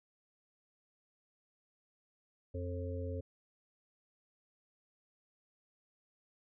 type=harmonic tone with a mistuned harmonic; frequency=88 Hz; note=F2; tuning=14 cents sharp; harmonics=1 / 3 / 5 / 6; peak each=-38 / -46 / -45 / -45 dBFS; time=2.54-3.21 s; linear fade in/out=10 ms; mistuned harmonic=6; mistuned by=+29 cents; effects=none